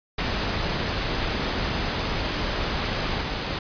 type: noise with level steps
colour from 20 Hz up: pink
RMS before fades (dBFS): -26 / -28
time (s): 0.18-3.59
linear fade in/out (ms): 5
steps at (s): 3.21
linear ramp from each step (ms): 5
effects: resampled to 11025 Hz